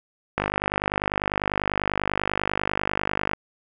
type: click train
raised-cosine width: 0.5 ms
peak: -7 dBFS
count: 149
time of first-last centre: 0.38-3.334 s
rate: 50.1 Hz
effects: none